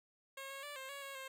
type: tone with pitch steps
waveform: 10% pulse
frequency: 542 / 547 / 582 / 530 / 560 / 550 / 531 Hz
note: C#5 / C#5 / D5 / C5 / C#5 / C#5 / C5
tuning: -39 / -23 / -16 / +22 / +18 / -14 / +25 cents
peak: -37 dBFS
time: 0.37-1.28 s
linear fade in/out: 5 ms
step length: 130 ms
effects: none